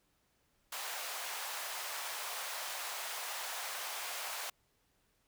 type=high-pass noise; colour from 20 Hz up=pink; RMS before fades=-41 dBFS; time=0.72-4.5 s; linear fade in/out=5 ms; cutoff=670 Hz; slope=24 dB/octave; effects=pink hiss -75 dBFS RMS until 5.27 s